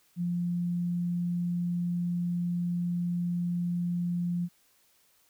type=tone; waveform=sine; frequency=174.61 Hz; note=F3; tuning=in tune; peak=-27 dBFS; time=0.16-4.49 s; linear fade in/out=50 ms; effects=white hiss -66 dBFS RMS until 5.29 s